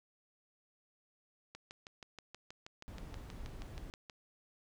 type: click train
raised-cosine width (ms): 0.2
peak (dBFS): -31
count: 17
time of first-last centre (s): 1.55-4.098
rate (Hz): 6.28
type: noise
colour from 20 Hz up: brown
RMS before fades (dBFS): -47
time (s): 2.88-3.9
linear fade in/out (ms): 0
effects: none